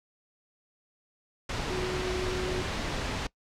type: tone in noise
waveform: sine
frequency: 367.9 Hz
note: F#4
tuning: 10 cents flat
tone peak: -31 dBFS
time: 1.7-2.62 s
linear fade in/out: 5 ms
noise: pink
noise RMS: -32 dBFS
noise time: 1.49-3.27 s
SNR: -2 dB
effects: noise-tail reverb RT60 0.1 s tail -22 dB re dry + low-pass 5000 Hz 12 dB/octave